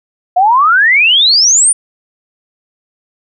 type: exponential sweep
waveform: sine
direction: up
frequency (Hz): 698.5 to 9540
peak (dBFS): -5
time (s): 0.36-1.73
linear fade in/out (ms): 10
effects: none